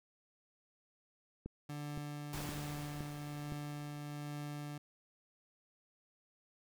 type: click train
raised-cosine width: 3 ms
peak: -30 dBFS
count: 5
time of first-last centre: 1.46-3.522 s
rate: 1.94 Hz
type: tone with tremolo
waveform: 30% pulse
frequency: 146.83 Hz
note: D3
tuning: in tune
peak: -38 dBFS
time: 1.69-4.78 s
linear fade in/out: 5 ms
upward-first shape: triangle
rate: 1.2 Hz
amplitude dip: 25%
type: noise with exponential decay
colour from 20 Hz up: pink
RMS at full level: -43 dBFS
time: 2.33-4.77 s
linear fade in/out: 2 ms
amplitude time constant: 530 ms
effects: none